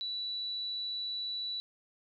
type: tone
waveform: sine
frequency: 3947 Hz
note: B7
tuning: 2 cents flat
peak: -34 dBFS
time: 0.01-1.6 s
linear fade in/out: 0 ms
effects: none